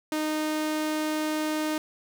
sawtooth tone, 308.3 Hz, D#4, 16 cents flat, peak -22 dBFS, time 0.12-1.78 s, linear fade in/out 2 ms, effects none

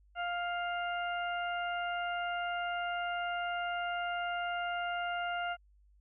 harmonic tone, 701 Hz, F5, 6 cents sharp, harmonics 1 / 2 / 3 / 4, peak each -35 / -37 / -46 / -44 dBFS, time 0.15-5.57 s, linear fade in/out 50 ms, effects added 50 Hz sine -61 dBFS peak until 6 s

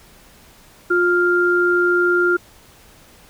sine tone pair together, 353.9 / 1396.9 Hz, F4 / F6, +23 / 0 cents, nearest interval 2 octaves, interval 2377 cents, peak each -16 dBFS, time 0.9-2.37 s, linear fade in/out 10 ms, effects pink hiss -48 dBFS RMS until 3.29 s

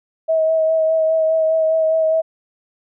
sine tone with vibrato, 640 Hz, D#5, 49 cents sharp, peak -13 dBFS, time 0.28-2.22 s, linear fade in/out 20 ms, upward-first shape sine, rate 4.9 Hz, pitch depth 18 cents each way, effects none

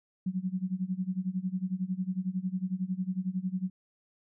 sine tone with tremolo, 185.7 Hz, F#3, 7 cents sharp, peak -26 dBFS, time 0.26-3.7 s, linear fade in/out 5 ms, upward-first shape sine, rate 11 Hz, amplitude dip 90%, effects none

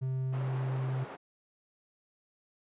triangle tone, 130.81 Hz, C3, in tune, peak -28 dBFS, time 0.01-1.05 s, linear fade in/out 20 ms
white band-pass noise, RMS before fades -45 dBFS, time 0.32-1.17 s, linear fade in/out 20 ms, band 200 to 920 Hz, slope 12 dB/octave
effects resampled to 8000 Hz

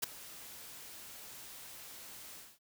white noise with ADSR envelope, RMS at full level -31 dBFS, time 0.02-2.59 s, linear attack 17 ms, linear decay 8 ms, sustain -19 dB, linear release 230 ms, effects none

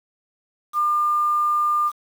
sine tone with quantisation, 1200 Hz, D6, 37 cents sharp, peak -17 dBFS, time 0.73-1.92 s, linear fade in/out 50 ms, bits 7, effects none

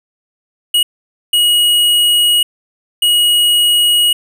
square tone bursts at uneven times, 2900 Hz, F#7, 35 cents flat, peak -9 dBFS, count 3, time 0.74-0.83 / 1.33-2.43 / 3.02-4.13 s, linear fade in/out 5 ms, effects none

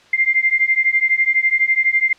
sine beating tone pair, 2093 / 2105 Hz, C7 / C7, 0 / +10 cents, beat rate 12 Hz, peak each -16 dBFS, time 0.13-2.13 s, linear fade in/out 5 ms, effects white hiss -49 dBFS RMS until 2.18 s + low-pass 4000 Hz 12 dB/octave

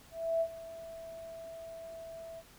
sine tone with ADSR envelope, 659.3 Hz, E5, in tune, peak -26 dBFS, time 0.11-2.43 s, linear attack 300 ms, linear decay 66 ms, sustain -17 dB, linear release 46 ms, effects pink hiss -58 dBFS RMS until 2.58 s

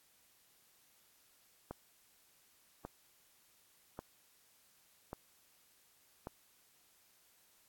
click train, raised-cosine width 1 ms, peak -28 dBFS, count 5, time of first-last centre 1.71-6.271 s, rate 0.877 Hz, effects white hiss -69 dBFS RMS until 7.68 s + AAC 64 kbps

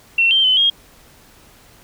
sine tone with pitch steps, 2713 / 3142 / 3039 / 3249 Hz, E7 / G7 / F#7 / G#7, +49 / +3 / +46 / -39 cents, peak -11 dBFS, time 0.18-0.7 s, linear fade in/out 5 ms, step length 130 ms, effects pink hiss -48 dBFS RMS until 1.83 s

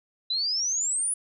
sine exponential sweep, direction up, 3929 to 10070 Hz, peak -24 dBFS, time 0.3-1.14 s, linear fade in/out 5 ms, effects none

